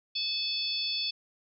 harmonic tone with a mistuned harmonic, 864 Hz, A5, 32 cents flat, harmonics 3 / 4 / 5 / 6, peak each -39 / -33 / -32 / -38 dBFS, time 0.15-1.11 s, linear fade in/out 10 ms, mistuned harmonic 5, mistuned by +59 cents, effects none

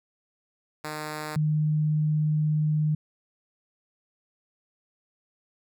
5% pulse / sine tone pair in turn, 152.8 / 152.8 Hz, D#3 / D#3, -31 / -31 cents, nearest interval unison, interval 0 cents, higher neither, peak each -21 / -21 dBFS, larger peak neither, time 0.84-1.36 / 1.36-2.95 s, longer second, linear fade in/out 5 ms, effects none

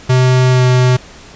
square tone with pitch glide, 127.8 to 126.48 Hz, C3 to B2, -40 to +42 cents, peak -8 dBFS, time 0.09-0.97 s, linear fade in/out 10 ms, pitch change -18 cents, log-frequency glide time 0.5-0.64 s, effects pink hiss -37 dBFS RMS until 1.35 s + resampled to 16000 Hz

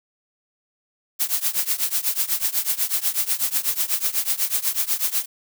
blue noise with tremolo, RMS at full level -19 dBFS, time 1.19-5.26 s, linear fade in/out 20 ms, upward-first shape triangle, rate 8.1 Hz, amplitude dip 95%, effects none

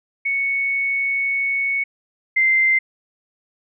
sine tone pair in turn, 2217 / 2083 Hz, C#7 / C7, 0 / -8 cents, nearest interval minor second, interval 108 cents, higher first, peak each -18 / -13 dBFS, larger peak second, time 0.25-1.84 / 2.36-2.79 s, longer first, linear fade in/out 10 ms, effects none

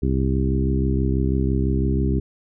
harmonic tone with a mistuned harmonic, 66.1 Hz, C2, 18 cents sharp, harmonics 1 / 2 / 3 / 4 / 5 / 6, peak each -21 / -24 / -26 / -27 / -28 / -29 dBFS, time 0.02-2.2 s, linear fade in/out 10 ms, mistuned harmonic 1, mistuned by +20 cents, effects none

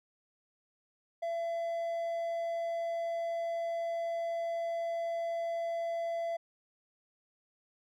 triangle tone, 673 Hz, E5, 36 cents sharp, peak -30 dBFS, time 1.22-6.37 s, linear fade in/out 10 ms, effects none

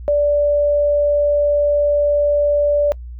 sine tone, 583 Hz, D5, 13 cents flat, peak -12 dBFS, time 0.08-2.92 s, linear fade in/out 0 ms, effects noise-tail reverb RT60 0.1 s tail -24 dB re dry + added 60 Hz sine -29 dBFS peak until 3.19 s

